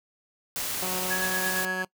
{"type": "noise", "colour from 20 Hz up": "white", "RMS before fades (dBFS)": -31, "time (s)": [0.56, 1.65], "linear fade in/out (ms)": 0}
{"type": "tone with pitch glide", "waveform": "10% pulse", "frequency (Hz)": [183.9, 185.61], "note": ["F#3", "F#3"], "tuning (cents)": [-10, 6], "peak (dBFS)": -23, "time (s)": [0.82, 1.85], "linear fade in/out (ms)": 5, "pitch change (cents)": 16, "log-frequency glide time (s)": [1.05, 1.18]}
{"type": "tone with tremolo", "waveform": "sine", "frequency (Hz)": 1673, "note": "G#6", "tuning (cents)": 12, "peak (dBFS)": -25, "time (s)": [1.1, 1.83], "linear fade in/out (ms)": 10, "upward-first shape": "triangle", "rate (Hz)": 8.7, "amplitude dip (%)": 60}
{"effects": ["noise-tail reverb RT60 0.1 s tail -22 dB re dry"]}